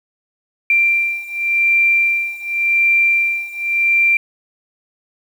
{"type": "beating tone pair", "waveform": "sine", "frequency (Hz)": [2363, 2363.89], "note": ["D7", "D7"], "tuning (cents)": [10, 11], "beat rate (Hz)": 0.89, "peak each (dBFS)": [-17, -15], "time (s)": [0.7, 4.17], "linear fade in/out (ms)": 2, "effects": ["7-bit"]}